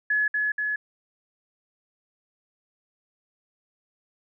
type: tone with echo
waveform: sine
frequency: 1700 Hz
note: G#6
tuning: 40 cents sharp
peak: -20 dBFS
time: 0.1-0.28 s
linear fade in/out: 5 ms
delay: 240 ms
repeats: 2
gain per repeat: -2 dB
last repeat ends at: 0.76 s
effects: none